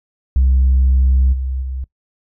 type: tone with level steps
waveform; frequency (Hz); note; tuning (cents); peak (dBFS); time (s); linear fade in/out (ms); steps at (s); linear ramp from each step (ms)
sine; 65.2; C2; -5; -8 / -18 / -21; 0.36-1.84; 0; 1.32 / 1.61; 20
effects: noise-tail reverb RT60 0.1 s tail -21 dB re dry + tanh soft clip ceiling -7 dBFS